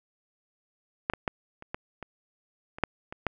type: clicks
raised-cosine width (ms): 0.5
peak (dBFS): -10 / -15 / -12 / -28 / -17 / -23 / -26 / -6 / -23 / -11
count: 10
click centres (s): 1.099 / 1.136 / 1.278 / 1.624 / 1.745 / 2.027 / 2.785 / 2.837 / 3.125 / 3.267
effects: none